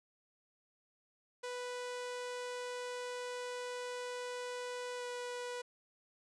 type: tone with pitch glide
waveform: sawtooth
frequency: 493.9 to 490.5 Hz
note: B4 to B4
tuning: 0 to -12 cents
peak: -36 dBFS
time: 1.43-5.62 s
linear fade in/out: 10 ms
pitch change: -12 cents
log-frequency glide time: 4.97-5.03 s
effects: resampled to 22050 Hz + 12-bit